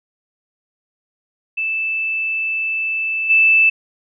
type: tone with level steps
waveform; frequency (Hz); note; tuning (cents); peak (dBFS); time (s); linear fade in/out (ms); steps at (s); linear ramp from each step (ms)
sine; 2637; E7; 0; -18 / -9; 1.57-3.7; 10; 3.29; 20
effects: none